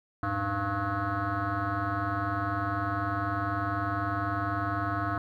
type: tone with frequency modulation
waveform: sine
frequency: 696 Hz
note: F5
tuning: 6 cents flat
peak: -26 dBFS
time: 0.23-5.18 s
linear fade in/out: 2 ms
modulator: 196 Hz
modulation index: 4
effects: tanh soft clip ceiling -23 dBFS + 11-bit